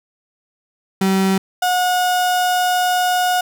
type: tone pair in turn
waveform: 35% pulse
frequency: 191.7 / 725.4 Hz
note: G3 / F#5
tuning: -38 / -34 cents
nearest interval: octave + major seventh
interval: 2304 cents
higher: second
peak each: -12 / -13 dBFS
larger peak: first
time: 1.01-1.38 / 1.62-3.41 s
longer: second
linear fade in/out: 5 ms
effects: none